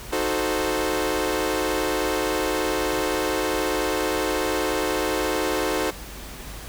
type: chord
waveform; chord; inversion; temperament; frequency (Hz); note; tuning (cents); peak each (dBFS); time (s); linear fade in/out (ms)
sawtooth; D# diminished seventh; none; equal; 311.1 / 370 / 440 / 523.3; D#4 / F#4 / A4 / C5; 0 / 0 / 0 / 0; -24; 0.12-5.91; 10
effects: added 50 Hz sine -39 dBFS peak until 6.68 s + pink hiss -39 dBFS RMS until 6.68 s